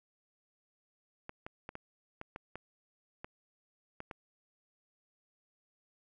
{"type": "clicks", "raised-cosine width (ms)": 0.5, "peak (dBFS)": -27, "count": 10, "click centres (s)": [1.294, 1.465, 1.691, 1.754, 2.214, 2.361, 2.556, 3.245, 4.004, 4.112], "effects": []}